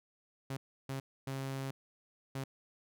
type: tone bursts at uneven times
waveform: sawtooth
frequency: 135 Hz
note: C#3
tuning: 45 cents flat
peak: -33 dBFS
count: 4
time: 0.5-0.57 / 0.89-1 / 1.27-1.71 / 2.35-2.44 s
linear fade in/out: 5 ms
effects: none